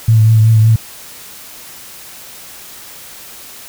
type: tone with vibrato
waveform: sine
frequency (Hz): 110.7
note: A2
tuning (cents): +11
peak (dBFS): -5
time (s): 0.08-0.76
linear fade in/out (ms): 5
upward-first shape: triangle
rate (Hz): 5.3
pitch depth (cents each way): 36
effects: white hiss -34 dBFS RMS until 3.68 s